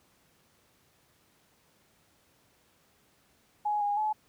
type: tone with pitch steps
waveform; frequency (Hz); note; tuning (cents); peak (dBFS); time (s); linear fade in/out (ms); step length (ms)
sine; 836 / 819 / 856; G#5 / G#5 / A5; +11 / -24 / -48; -26; 3.65-4.13; 10; 160
effects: pink hiss -66 dBFS RMS until 4.28 s + high-pass 80 Hz 12 dB/octave